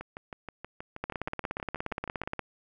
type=two click trains; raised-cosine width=0.5 ms; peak=-17 / -24 dBFS; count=24 / 15; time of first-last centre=1.04-2.393 / 0.01-2.236 s; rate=17 / 6.29 Hz; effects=none